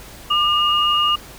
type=tone pair together; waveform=sine; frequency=1200 / 2854 Hz; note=D6 / F7; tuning=+37 / +37 cents; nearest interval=octave + minor third; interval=1500 cents; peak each=-17 dBFS; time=0.3-1.16 s; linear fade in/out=10 ms; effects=added 50 Hz sine -44 dBFS peak until 1.38 s + pink hiss -40 dBFS RMS until 1.38 s